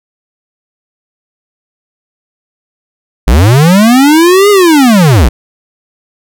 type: linear two-way sweep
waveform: square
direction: up then down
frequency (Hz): 47 to 418.6 to 47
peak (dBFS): -3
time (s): 3.27-5.29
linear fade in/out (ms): 10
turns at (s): 4.5
effects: none